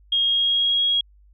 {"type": "tone with pitch glide", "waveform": "sine", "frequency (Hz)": [3257, 3301], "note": ["G#7", "G#7"], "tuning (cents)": [-34, -11], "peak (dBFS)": -17, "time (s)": [0.12, 1.01], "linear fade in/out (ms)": 5, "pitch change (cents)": 23, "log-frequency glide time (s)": [0.23, 0.84], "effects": ["added 50 Hz sine -50 dBFS peak until 1.33 s"]}